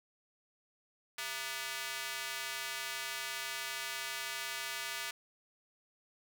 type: tone with high-pass filter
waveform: square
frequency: 133.9 Hz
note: C3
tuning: 40 cents sharp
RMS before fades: -40 dBFS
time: 1.18-5.11 s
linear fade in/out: 5 ms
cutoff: 1800 Hz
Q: 0.95
effects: none